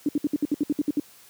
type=tone bursts; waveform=sine; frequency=293.7 Hz; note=D4; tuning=in tune; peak=-19 dBFS; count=11; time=0.06-0.998 s; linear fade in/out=2 ms; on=28 ms; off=63 ms; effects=white hiss -52 dBFS RMS until 1.29 s + high-pass 100 Hz 12 dB/octave